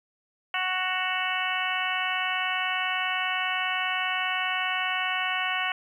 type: harmonic tone with a mistuned harmonic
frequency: 370 Hz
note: F#4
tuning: in tune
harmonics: 2 / 3 / 4 / 5 / 6 / 7 / 8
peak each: -33 / -33 / -33 / -33 / -33 / -33 / -33 dBFS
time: 0.54-5.72 s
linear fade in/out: 2 ms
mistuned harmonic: 7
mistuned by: +43 cents
effects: 10-bit